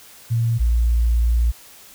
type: tone pair in turn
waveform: sine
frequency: 115.7 / 58.07 Hz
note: A#2 / A#1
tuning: -13 / -6 cents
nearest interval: octave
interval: 1193 cents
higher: first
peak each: -16 / -14 dBFS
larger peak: second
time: 0.3-0.59 / 0.59-1.52 s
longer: second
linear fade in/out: 20 ms
effects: white hiss -45 dBFS RMS until 1.94 s